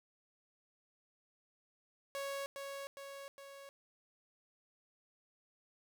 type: tone with echo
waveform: sawtooth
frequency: 554.4 Hz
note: C#5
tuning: in tune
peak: -35 dBFS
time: 2.15-2.46 s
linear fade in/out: 0 ms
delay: 410 ms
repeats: 3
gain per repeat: -4 dB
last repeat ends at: 3.69 s
effects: none